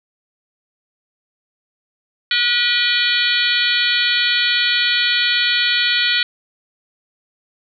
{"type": "harmonic tone with a mistuned harmonic", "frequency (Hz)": 483.8, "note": "B4", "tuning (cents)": -36, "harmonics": [3, 4, 5, 6, 7, 8, 9], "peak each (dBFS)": [-22, -22, -22, -22, -22, -22, -22], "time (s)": [2.31, 6.23], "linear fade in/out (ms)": 2, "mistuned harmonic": 6, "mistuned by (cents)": 96, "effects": []}